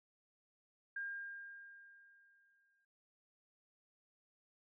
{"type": "tone with exponential decay", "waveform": "sine", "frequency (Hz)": 1607, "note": "G6", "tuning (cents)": 43, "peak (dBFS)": -39, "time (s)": [0.96, 2.85], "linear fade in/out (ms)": 5, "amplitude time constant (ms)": 410, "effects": ["noise-tail reverb RT60 1.0 s tail -18 dB re dry"]}